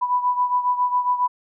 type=beating tone pair; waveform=sine; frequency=987.8 / 995.1 Hz; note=B5 / B5; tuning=0 / +13 cents; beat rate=7.3 Hz; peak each=-19 / -24 dBFS; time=0.01-1.28 s; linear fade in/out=20 ms; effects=none